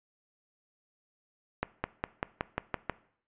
accelerating click train, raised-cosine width 0.5 ms, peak -14 dBFS, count 8, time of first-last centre 1.63-2.897 s, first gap 210 ms, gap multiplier 0.95, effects noise-tail reverb RT60 0.6 s tail -19 dB re dry + resampled to 8000 Hz

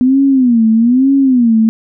sine tone with vibrato, 246.9 Hz, B3, in tune, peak -6 dBFS, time 0.01-1.69 s, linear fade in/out 0 ms, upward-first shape sine, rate 1.1 Hz, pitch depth 190 cents each way, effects none

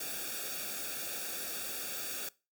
white noise with comb filter, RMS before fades -39 dBFS, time 0-2.29 s, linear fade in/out 5 ms, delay 0.98 ms, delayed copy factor -0.8, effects noise-tail reverb RT60 0.3 s tail -22 dB re dry

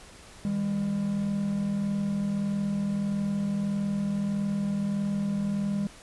triangle tone pair together, 159.9 / 201.5 Hz, D#3 / G3, +48 / +48 cents, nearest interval major third, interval 400 cents, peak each -33 / -24 dBFS, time 0.45-5.87 s, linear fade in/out 0 ms, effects pink hiss -49 dBFS RMS until 6.02 s + resampled to 24000 Hz

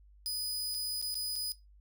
sawtooth tone with dropouts, 4978 Hz, D#8, in tune, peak -30 dBFS, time 0.26-1.52 s, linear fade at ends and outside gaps 0 ms, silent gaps 0.743-0.747 / 1.015-1.025 / 1.143-1.154 / 1.356-1.361 s, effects noise-tail reverb RT60 0.2 s tail -18 dB re dry + added 50 Hz sine -56 dBFS peak until 1.8 s

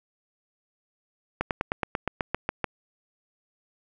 slowing click train, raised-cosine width 0.5 ms, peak -10 dBFS, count 11, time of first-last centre 1.41-2.643 s, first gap 98 ms, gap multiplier 1.05, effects none

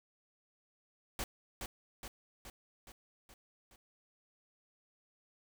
pink noise with echo, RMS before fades -38 dBFS, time 1.19-1.24 s, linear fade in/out 2 ms, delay 420 ms, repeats 6, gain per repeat -4 dB, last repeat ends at 3.76 s, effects none

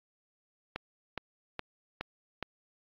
click train, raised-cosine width 0.3 ms, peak -18 dBFS, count 5, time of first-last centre 0.76-2.427 s, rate 2.4 Hz, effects low-pass 4000 Hz 12 dB/octave + AAC 32 kbps

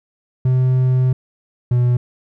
triangle tone pair in turn, 128.4 / 122.73 Hz, C3 / B2, -32 / -10 cents, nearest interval minor second, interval 78 cents, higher first, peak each -10 dBFS, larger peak neither, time 0.45-1.13 / 1.71-1.97 s, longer first, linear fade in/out 5 ms, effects none

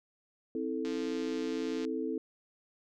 sine chord, A minor, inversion first, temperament equal with one note detuned, 261.6 / 323.2 / 440 Hz, C4 / E4 / A4, 0 / -34 / 0 cents, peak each -36 dBFS, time 0.55-2.18 s, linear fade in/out 2 ms
click train, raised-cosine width 0.2 ms, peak -29 dBFS, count 175, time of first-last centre 0.85-1.85 s, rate 174 Hz
effects none

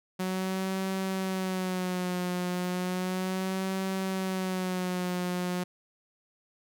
sawtooth tone with vibrato, 185 Hz, F#3, in tune, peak -25 dBFS, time 0.19-5.64 s, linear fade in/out 10 ms, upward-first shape sine, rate 0.34 Hz, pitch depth 53 cents each way, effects none

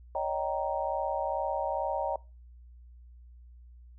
sine chord, Eb dominant seventh, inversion third, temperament just, 560 / 622.3 / 777.8 / 933.4 Hz, Db5 / Eb5 / G5 / Bb5, +18 / 0 / -14 / +2 cents, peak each -34 dBFS, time 0.15-2.16 s, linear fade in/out 2 ms, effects noise-tail reverb RT60 0.3 s tail -22 dB re dry + added 60 Hz sine -49 dBFS peak until 3.98 s

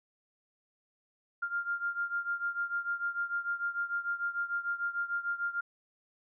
sine beating tone pair, 1396.9 / 1403.6 Hz, F6 / F6, 0 / +8 cents, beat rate 6.7 Hz, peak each -33 / -36 dBFS, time 1.42-5.61 s, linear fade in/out 10 ms, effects none

